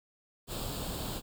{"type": "noise with comb filter", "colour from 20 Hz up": "pink", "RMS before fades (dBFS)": -37, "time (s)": [0.47, 1.22], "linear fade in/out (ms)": 50, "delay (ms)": 0.25, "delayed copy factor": 0.65, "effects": []}